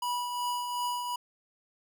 square tone with tremolo, 977 Hz, B5, 19 cents flat, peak -29 dBFS, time 0.02-1.16 s, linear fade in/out 5 ms, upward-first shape triangle, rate 2.7 Hz, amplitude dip 45%, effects none

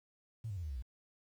triangle tone with pitch steps, 112.8 / 99.34 / 87.48 / 77.04 / 67.85 / 59.75 Hz, A2 / G2 / F2 / D#2 / C#2 / A#1, +44 / +24 / +3 / -17 / -36 / +43 cents, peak -34 dBFS, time 0.44-0.824 s, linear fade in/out 10 ms, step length 64 ms, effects tanh soft clip ceiling -36 dBFS + 11-bit

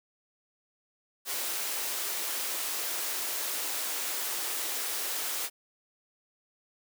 white high-pass noise, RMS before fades -33 dBFS, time 1.25-5.5 s, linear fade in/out 50 ms, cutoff 310 Hz, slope 24 dB/octave, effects none

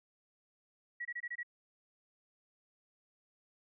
sine tone bursts, 1923 Hz, B6, 47 cents flat, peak -37 dBFS, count 6, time 1-1.432 s, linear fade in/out 10 ms, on 52 ms, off 24 ms, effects none

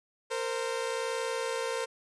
sawtooth tone pair together, 459.9 / 521 Hz, A#4 / C5, -23 / -7 cents, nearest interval major second, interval 216 cents, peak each -29 / -30 dBFS, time 0.3-1.86 s, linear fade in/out 20 ms, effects resampled to 24000 Hz

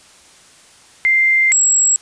sine tone pair in turn, 2093 / 7673 Hz, C7 / A#8, 0 / +49 cents, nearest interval octave + minor seventh, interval 2249 cents, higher second, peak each -10 dBFS, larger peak neither, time 1.05-1.52 / 1.52-1.96 s, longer first, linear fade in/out 0 ms, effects white hiss -46 dBFS RMS until 2.01 s + resampled to 22050 Hz

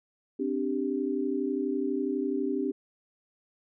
sine chord, C suspended second, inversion none, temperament equal, 261.6 / 293.7 / 392 Hz, C4 / D4 / G4, 0 / 0 / 0 cents, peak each -31 dBFS, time 0.39-2.72 s, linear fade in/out 10 ms, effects none

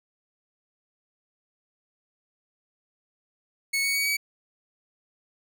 sawtooth tone with pitch steps, 2207 / 2229 / 2251 / 2273 Hz, C#7 / C#7 / C#7 / C#7, -8 / +9 / +26 / +43 cents, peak -20 dBFS, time 3.73-4.17 s, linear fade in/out 10 ms, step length 110 ms, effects none

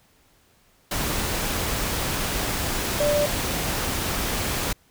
sine tone in noise, 587.3 Hz, D5, in tune, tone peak -19 dBFS, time 3-3.26 s, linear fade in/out 5 ms, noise pink, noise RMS -26 dBFS, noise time 0.91-4.73 s, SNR +4 dB, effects pink hiss -60 dBFS RMS until 4.9 s

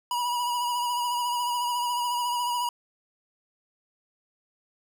square tone with vibrato, 969 Hz, B5, 33 cents flat, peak -26 dBFS, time 0.11-2.69 s, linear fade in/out 2 ms, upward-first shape sine, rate 14 Hz, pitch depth 31 cents each way, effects none

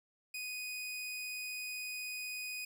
sawtooth tone, 2489 Hz, D#7, in tune, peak -36 dBFS, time 0.34-2.65 s, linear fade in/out 5 ms, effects none

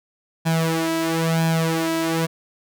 sawtooth tone with flanger, 163.4 Hz, E3, 15 cents flat, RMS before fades -21 dBFS, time 0.45-2.27 s, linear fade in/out 20 ms, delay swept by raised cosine 1.2 to 3.1 ms, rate 1 Hz, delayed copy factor +0.8, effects none

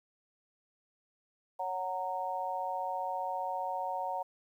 harmonic tone, 185 Hz, F#3, in tune, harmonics 3 / 4 / 5, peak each -40 / -36 / -36 dBFS, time 1.59-4.23 s, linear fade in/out 10 ms, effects 11-bit

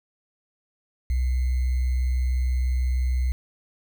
sine tone with sample-and-hold, 63.1 Hz, B1, 38 cents sharp, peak -20 dBFS, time 1.1-3.32 s, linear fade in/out 0 ms, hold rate 2100 Hz, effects none

